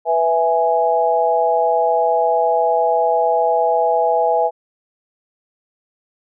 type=chord; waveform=sine; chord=E major; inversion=second; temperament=equal; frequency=493.9 / 659.3 / 830.6 Hz; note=B4 / E5 / G#5; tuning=0 / 0 / 0 cents; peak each=-19 / -17 / -17 dBFS; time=0.05-4.51 s; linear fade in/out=50 ms; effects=none